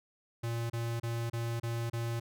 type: tone bursts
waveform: square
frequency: 116.54 Hz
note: A#2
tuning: in tune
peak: -33 dBFS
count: 6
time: 0.43-2.2 s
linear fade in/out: 10 ms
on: 270 ms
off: 30 ms
effects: none